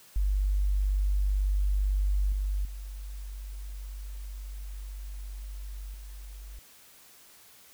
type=tone with level steps; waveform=sine; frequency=49 Hz; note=G1; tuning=in tune; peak=-23 / -26 / -36 / -40 dBFS; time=0.16-6.59 s; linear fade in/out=0 ms; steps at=2.32 / 2.65 / 5.94 s; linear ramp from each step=2 ms; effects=white hiss -55 dBFS RMS until 7.73 s